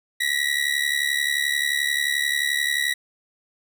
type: ring-modulated tone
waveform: 30% pulse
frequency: 1931 Hz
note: B6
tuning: 39 cents flat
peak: -15 dBFS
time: 0.2-2.94 s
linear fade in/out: 10 ms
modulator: 35.7 Hz
effects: none